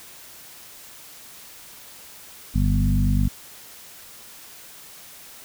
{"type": "harmonic tone with a mistuned harmonic", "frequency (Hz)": 49, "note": "G1", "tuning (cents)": 0, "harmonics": [1, 2, 3, 4, 5], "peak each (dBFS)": [-20, -23, -25, -26, -27], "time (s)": [2.54, 3.29], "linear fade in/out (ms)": 20, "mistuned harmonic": 3, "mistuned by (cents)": 16, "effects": ["white hiss -44 dBFS RMS until 5.44 s"]}